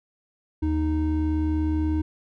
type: tone pair together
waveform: triangle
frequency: 77.78 / 310 Hz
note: D#2 / D#4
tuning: 0 / -6 cents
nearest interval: 2 octaves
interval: 2394 cents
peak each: -22 dBFS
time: 0.62-2.02 s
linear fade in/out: 10 ms
effects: none